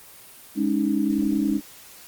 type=chord; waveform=sine; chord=Ab suspended fourth; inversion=none; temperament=equal with one note detuned; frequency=207.7 / 280.4 / 311.1 Hz; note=Ab3 / Db4 / Eb4; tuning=0 / +20 / 0 cents; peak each=-24 dBFS; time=0.55-1.61 s; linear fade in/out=50 ms; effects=white hiss -46 dBFS RMS until 2.07 s + Opus 24 kbps